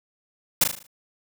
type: noise with echo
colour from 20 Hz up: white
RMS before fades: -17 dBFS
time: 0.61-0.64 s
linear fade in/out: 5 ms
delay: 38 ms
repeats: 6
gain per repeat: -6 dB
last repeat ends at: 0.868 s
effects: none